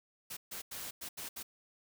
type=noise bursts at uneven times; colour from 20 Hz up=white; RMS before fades=-43 dBFS; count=6; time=0.3-0.37 / 0.51-0.62 / 0.71-0.91 / 1.01-1.09 / 1.17-1.29 / 1.36-1.43 s; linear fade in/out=10 ms; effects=none